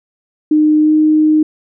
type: tone with pitch glide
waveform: sine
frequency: 305.5 to 308.5 Hz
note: D#4 to D#4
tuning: -32 to -15 cents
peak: -7 dBFS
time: 0.51-1.43 s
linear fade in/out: 5 ms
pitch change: +17 cents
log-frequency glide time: 0.81-0.92 s
effects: none